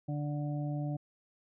harmonic tone, 146.83 Hz, D3, in tune, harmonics 1 / 2 / 4 / 5, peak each -33 / -39 / -45 / -47 dBFS, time 0.08-0.97 s, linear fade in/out 10 ms, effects none

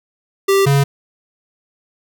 square tone pair in turn, 392 / 139.76 Hz, G4 / C#3, 0 / +15 cents, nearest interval octave + tritone, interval 1785 cents, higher first, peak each -11 / -11 dBFS, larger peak neither, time 0.48-0.66 / 0.66-0.84 s, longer neither, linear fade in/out 10 ms, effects none

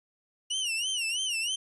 sawtooth tone with vibrato, 2874 Hz, F7, 49 cents sharp, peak -25 dBFS, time 0.5-1.56 s, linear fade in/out 10 ms, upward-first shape sine, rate 3.1 Hz, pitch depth 150 cents each way, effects resampled to 24000 Hz

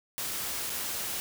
white noise with dropouts, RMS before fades -34 dBFS, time 0.18-1.2 s, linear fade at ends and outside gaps 0 ms, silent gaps 0.696-0.701 s, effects none

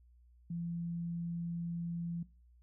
sine tone, 170 Hz, F3, 46 cents flat, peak -36 dBFS, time 0.5-2.23 s, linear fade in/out 5 ms, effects noise-tail reverb RT60 0.3 s tail -18 dB re dry + added 60 Hz sine -60 dBFS peak until 2.62 s

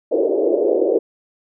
white band-pass noise, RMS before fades -17 dBFS, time 0.11-0.99 s, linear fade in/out 10 ms, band 330 to 550 Hz, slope 48 dB/octave, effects none

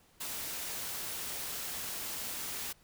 white noise, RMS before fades -39 dBFS, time 0.2-2.73 s, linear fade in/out 10 ms, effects pink hiss -65 dBFS RMS until 2.83 s

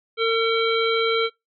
harmonic tone with a mistuned harmonic, 453.8 Hz, A#4, 47 cents flat, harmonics 1 / 3 / 5 / 7 / 9, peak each -20 / -25 / -27 / -28 / -30 dBFS, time 0.17-1.3 s, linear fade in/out 50 ms, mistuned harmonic 9, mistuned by -51 cents, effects noise-tail reverb RT60 0.2 s tail -24 dB re dry

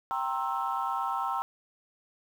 sine chord, C dominant seventh, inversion second, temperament equal with one note detuned, 784 / 932.3 / 1061.1 / 1318.5 Hz, G5 / Bb5 / C6 / E6, 0 / 0 / +24 / 0 cents, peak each -33 dBFS, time 0.11-1.42 s, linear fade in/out 0 ms, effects tanh soft clip ceiling -20 dBFS + 9-bit

